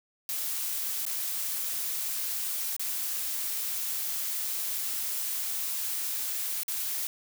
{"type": "noise with dropouts", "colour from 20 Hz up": "blue", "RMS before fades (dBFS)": -32, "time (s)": [0.29, 7.07], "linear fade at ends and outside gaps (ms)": 1, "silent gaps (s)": [[1.053, 1.064], [2.765, 2.795], [6.633, 6.681]], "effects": []}